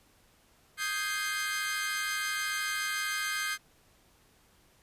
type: chord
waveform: sawtooth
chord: Ab major seventh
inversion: second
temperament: equal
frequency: 1244.5 / 1568 / 1661.2 / 2093 Hz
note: Eb6 / G6 / Ab6 / C7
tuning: 0 / 0 / 0 / 0 cents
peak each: -34 / -31 / -36 / -32 dBFS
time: 0.77-3.58 s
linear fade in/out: 50 ms
effects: pink hiss -64 dBFS RMS until 4.82 s + resampled to 32000 Hz